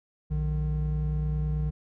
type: tone pair together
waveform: triangle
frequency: 60.5 / 151.92 Hz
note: B1 / D#3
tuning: -35 / -41 cents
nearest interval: octave + major third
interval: 1594 cents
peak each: -26 dBFS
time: 0.3-1.71 s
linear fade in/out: 20 ms
effects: none